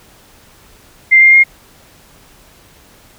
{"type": "tone with pitch steps", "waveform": "sine", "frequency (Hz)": [2093, 2112, 2132], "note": ["C7", "C7", "C7"], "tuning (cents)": [0, 16, 32], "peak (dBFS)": -3, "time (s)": [1.11, 1.44], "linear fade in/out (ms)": 20, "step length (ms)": 110, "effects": ["pink hiss -45 dBFS RMS until 3.18 s"]}